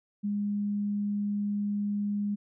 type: tone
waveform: sine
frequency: 204.9 Hz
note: G#3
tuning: 23 cents flat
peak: -27 dBFS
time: 0.23-2.36 s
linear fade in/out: 20 ms
effects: none